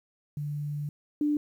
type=tone pair in turn; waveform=sine; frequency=146.83 / 296.1 Hz; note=D3 / D4; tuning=0 / +14 cents; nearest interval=octave; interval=1214 cents; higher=second; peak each=-30 / -23 dBFS; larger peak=second; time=0.37-0.89 / 1.21-1.37 s; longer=first; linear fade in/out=2 ms; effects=10-bit